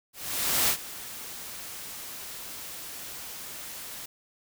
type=noise with ADSR envelope; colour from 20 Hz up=white; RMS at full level=-23 dBFS; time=0.13-4.06 s; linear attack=560 ms; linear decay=76 ms; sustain=-17 dB; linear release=6 ms; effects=none